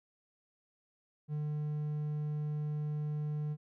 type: tone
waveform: triangle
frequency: 150 Hz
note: D3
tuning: 37 cents sharp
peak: -31 dBFS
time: 1.28-3.57 s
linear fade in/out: 50 ms
effects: none